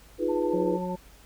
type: chord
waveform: sine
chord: F half-diminished seventh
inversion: third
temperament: equal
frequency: 311.1 / 349.2 / 415.3 / 493.9 Hz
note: Eb4 / F4 / Ab4 / Cb5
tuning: 0 / 0 / 0 / 0 cents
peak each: -30 / -28 / -32 / -28 dBFS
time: 0.18-0.79 s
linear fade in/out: 50 ms
type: tone with tremolo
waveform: sine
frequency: 889 Hz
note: A5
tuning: 18 cents sharp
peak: -33 dBFS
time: 0.28-0.97 s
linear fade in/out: 20 ms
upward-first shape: sine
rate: 13 Hz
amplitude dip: 50%
type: harmonic tone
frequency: 181.8 Hz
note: F#3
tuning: 30 cents flat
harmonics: 1 / 2 / 3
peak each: -31 / -37 / -35 dBFS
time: 0.53-0.96 s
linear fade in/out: 10 ms
effects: added 50 Hz sine -52 dBFS peak until 1.25 s + pink hiss -55 dBFS RMS until 1.25 s